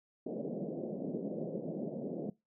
pink band-pass noise, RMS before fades -39 dBFS, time 0.26-2.3 s, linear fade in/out 5 ms, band 160 to 600 Hz, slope 48 dB/octave, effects noise-tail reverb RT60 0.2 s tail -21 dB re dry

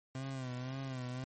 30% pulse tone with vibrato, 129.7 Hz, C3, 15 cents flat, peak -36 dBFS, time 0.15-1.24 s, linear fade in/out 2 ms, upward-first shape sine, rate 1.9 Hz, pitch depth 74 cents each way, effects MP3 32 kbps

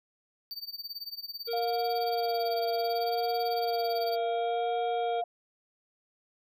square tone with tremolo, 4600 Hz, D8, 37 cents flat, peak -35 dBFS, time 0.51-4.16 s, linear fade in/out 0 ms, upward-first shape sine, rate 18 Hz, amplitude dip 90%
harmonic tone, 466.2 Hz, A#4, in tune, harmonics 1 / 3 / 5 / 7 / 8, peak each -31 / -46 / -48 / -46 / -52 dBFS, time 1.47-5.22 s, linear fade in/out 20 ms
sine tone with vibrato, 701 Hz, F5, 6 cents sharp, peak -29 dBFS, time 1.53-5.24 s, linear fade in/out 5 ms, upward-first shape sine, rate 0.68 Hz, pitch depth 39 cents each way
effects none

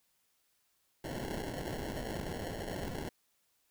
violet noise with sample-and-hold, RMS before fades -39 dBFS, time 1.04-3.09 s, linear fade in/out 5 ms, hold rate 1225 Hz, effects white hiss -75 dBFS RMS until 3.7 s

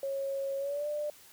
sine tone with pitch glide, 548 to 594.2 Hz, C#5 to D5, -20 to +20 cents, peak -31 dBFS, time 0.03-1.1 s, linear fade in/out 2 ms, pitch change +140 cents, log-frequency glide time 0.58-0.87 s, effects white hiss -56 dBFS RMS until 1.32 s

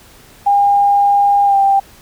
sine tone with pitch glide, 807 to 788.6 Hz, G#5 to G5, -50 to +10 cents, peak -8 dBFS, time 0.46-1.8 s, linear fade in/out 10 ms, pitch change -40 cents, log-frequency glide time 1.45-1.57 s, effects pink hiss -43 dBFS RMS until 2.01 s

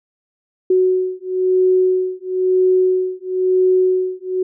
sine beating tone pair, 370 / 371 Hz, F#4 / F#4, 0 / +5 cents, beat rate 1 Hz, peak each -16 dBFS, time 0.7-4.43 s, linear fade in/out 5 ms, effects none

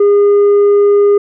sine tone with tanh clipping, 407.3 Hz, G#4, 34 cents flat, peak -6 dBFS, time 0-1.18 s, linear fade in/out 5 ms, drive 3 dB, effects none

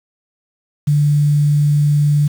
sine tone with quantisation, 146.83 Hz, D3, in tune, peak -10 dBFS, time 0.87-2.28 s, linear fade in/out 10 ms, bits 6, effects none

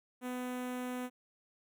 sawtooth tone with notch filter, 250 Hz, B3, 21 cents sharp, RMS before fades -39 dBFS, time 0.21-1.1 s, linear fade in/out 50 ms, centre 4700 Hz, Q 1.1, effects none

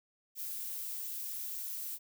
violet noise, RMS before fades -40 dBFS, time 0.35-1.99 s, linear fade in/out 50 ms, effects none

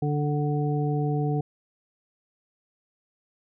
harmonic tone with a mistuned harmonic, 146.9 Hz, D3, 1 cent sharp, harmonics 1 / 2 / 3 / 5, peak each -24 / -31 / -31 / -34 dBFS, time 0.02-1.41 s, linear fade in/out 5 ms, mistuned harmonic 5, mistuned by +17 cents, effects none

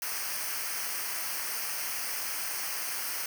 white noise with comb filter, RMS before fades -34 dBFS, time 0.02-3.26 s, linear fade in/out 2 ms, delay 0.27 ms, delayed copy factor -0.75, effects none

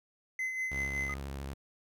triangle tone with tremolo, 2046 Hz, C7, 39 cents flat, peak -29 dBFS, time 0.39-1.14 s, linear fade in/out 2 ms, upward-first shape sine, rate 5.3 Hz, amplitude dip 45%
sawtooth tone with vibrato, 68.7 Hz, C#2, 15 cents flat, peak -34 dBFS, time 0.71-1.54 s, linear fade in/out 10 ms, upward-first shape triangle, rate 13 Hz, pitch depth 68 cents each way
sine tone with exponential decay, 1244.5 Hz, D#6, in tune, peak -37 dBFS, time 1.09-1.24 s, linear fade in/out 5 ms, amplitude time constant 31 ms
effects none

